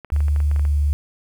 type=clicks; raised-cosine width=0.5 ms; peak=-22 dBFS; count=11; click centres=0.047 / 0.102 / 0.163 / 0.205 / 0.283 / 0.362 / 0.403 / 0.514 / 0.562 / 0.595 / 0.652 s
type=tone with pitch glide; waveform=sine; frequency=73.42 to 72.83 Hz; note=D2 to D2; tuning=0 to -14 cents; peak=-15 dBFS; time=0.12-0.93 s; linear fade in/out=0 ms; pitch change=-14 cents; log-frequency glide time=0.5-0.59 s
effects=8-bit